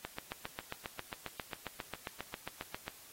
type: click train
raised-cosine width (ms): 0.3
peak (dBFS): -23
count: 22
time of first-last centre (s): 0.05-2.88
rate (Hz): 7.42
effects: white hiss -56 dBFS RMS until 3.12 s + AAC 48 kbps